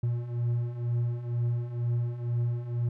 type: beating tone pair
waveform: triangle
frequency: 118 / 120.1 Hz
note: A#2 / B2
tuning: +22 / -48 cents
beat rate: 2.1 Hz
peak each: -31 / -26 dBFS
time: 0.03-2.89 s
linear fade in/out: 5 ms
effects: none